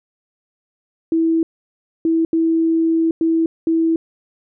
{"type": "tone bursts at uneven times", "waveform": "sine", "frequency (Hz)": 326.8, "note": "E4", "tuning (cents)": -15, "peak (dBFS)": -13, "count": 5, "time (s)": [[1.12, 1.43], [2.05, 2.25], [2.33, 3.11], [3.21, 3.46], [3.67, 3.96]], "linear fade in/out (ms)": 2, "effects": []}